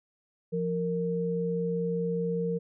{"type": "tone pair together", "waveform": "sine", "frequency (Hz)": [173.4, 462.5], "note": ["F3", "A#4"], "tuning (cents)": [-12, -14], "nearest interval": "octave + perfect fourth", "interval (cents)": 1698, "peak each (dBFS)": [-30, -29], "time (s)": [0.52, 2.59], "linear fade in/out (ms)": 20, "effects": []}